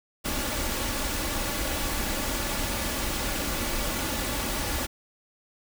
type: noise with comb filter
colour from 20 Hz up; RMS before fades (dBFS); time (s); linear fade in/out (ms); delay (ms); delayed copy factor
pink; -29; 0.24-4.87; 20; 3.5; +0.5
effects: none